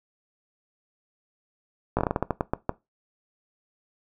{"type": "slowing click train", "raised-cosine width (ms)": 1, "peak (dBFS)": -9, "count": 12, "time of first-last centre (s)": [1.97, 2.694], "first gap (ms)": 17, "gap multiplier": 1.25, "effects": ["noise-tail reverb RT60 0.2 s tail -19 dB re dry"]}